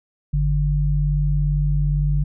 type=tone pair together; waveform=sine; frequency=48.89 / 146.5 Hz; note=G1 / D3; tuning=-4 / -4 cents; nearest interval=octave + perfect fifth; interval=1900 cents; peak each=-19 dBFS; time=0.33-2.24 s; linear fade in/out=10 ms; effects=none